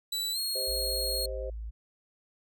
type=tone with pitch glide; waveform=sawtooth; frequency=3951 to 4284 Hz; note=B7 to C8; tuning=0 to +40 cents; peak=-27 dBFS; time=0.12-1.26 s; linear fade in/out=5 ms; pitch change=+140 cents; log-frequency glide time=0.32-0.39 s
type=chord; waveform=sine; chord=C minor; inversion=second; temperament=just; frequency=392.4 / 523.3 / 627.9 Hz; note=G4 / C5 / Eb5; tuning=+2 / 0 / +16 cents; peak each=-42 / -36 / -42 dBFS; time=0.55-1.5 s; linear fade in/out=5 ms
type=tone; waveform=sine; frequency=55 Hz; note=A1; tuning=in tune; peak=-35 dBFS; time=0.67-1.71 s; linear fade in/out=20 ms
effects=none